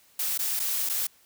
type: noise with dropouts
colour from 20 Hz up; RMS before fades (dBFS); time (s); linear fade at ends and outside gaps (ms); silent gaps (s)
blue; -28; 0.19-1.07; 5; 0.378-0.39 / 0.595-0.599 / 0.891-0.895
effects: white hiss -60 dBFS RMS until 1.25 s